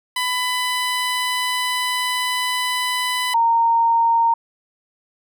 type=tone pair in turn; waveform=15% pulse / sine; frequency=999 / 923 Hz; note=B5 / A#5; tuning=+20 / -17 cents; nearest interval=minor second; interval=137 cents; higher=first; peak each=-13 / -13 dBFS; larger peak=neither; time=0.16-3.34 / 3.34-4.34 s; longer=first; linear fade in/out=5 ms; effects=none